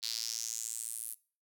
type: tone with high-pass filter sweep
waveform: square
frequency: 57 Hz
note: A#1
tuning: 38 cents flat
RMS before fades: -39 dBFS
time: 0.02-1.15 s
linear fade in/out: 20 ms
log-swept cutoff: 4300 to 11000 Hz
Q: 4.2
effects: noise-tail reverb RT60 0.4 s tail -22 dB re dry